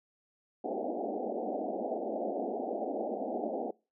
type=band-pass noise; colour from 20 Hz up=white; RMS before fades=-35 dBFS; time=0.64-3.71 s; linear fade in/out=5 ms; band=210 to 780 Hz; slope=96 dB/octave; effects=noise-tail reverb RT60 0.3 s tail -24 dB re dry